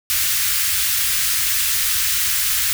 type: band-stop noise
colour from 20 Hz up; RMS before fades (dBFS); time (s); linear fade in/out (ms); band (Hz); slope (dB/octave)
white; -19; 0.1-2.73; 0; 110 to 1400; 24
effects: none